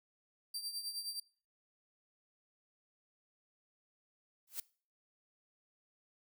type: tone with tremolo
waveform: sawtooth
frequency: 4699 Hz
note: D8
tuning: in tune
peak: -34 dBFS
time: 0.54-1.2 s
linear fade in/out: 5 ms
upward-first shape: triangle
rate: 9.6 Hz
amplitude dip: 75%
type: noise with exponential growth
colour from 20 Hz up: blue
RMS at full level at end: -35 dBFS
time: 4.47-4.6 s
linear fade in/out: 5 ms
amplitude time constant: 27 ms
effects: noise-tail reverb RT60 0.4 s tail -22 dB re dry